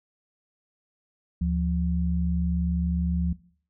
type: tone pair together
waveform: sine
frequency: 73.9 / 174.6 Hz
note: D2 / F3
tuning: +11 / 0 cents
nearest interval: octave + minor third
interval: 1489 cents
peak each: -25 dBFS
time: 1.41-3.33 s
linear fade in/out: 5 ms
effects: noise-tail reverb RT60 0.5 s tail -20 dB re dry